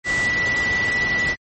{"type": "tone in noise", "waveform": "sine", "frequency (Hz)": 1964, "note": "B6", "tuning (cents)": -10, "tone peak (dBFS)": -18, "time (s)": [0.04, 1.36], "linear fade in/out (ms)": 50, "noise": "pink", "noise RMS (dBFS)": -27, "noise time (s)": [0.04, 1.36], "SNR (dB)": 6, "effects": ["high-pass 60 Hz 12 dB/octave", "MP3 32 kbps"]}